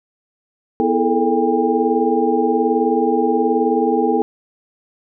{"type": "tone cluster", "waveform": "sine", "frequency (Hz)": [246.4, 326.3, 427.3, 446.1, 801], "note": ["B3", "E4", "G#4", "A4", "G5"], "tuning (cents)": [-4, -18, 49, 24, 37], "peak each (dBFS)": -20, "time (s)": [0.8, 4.22], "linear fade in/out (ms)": 0, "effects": []}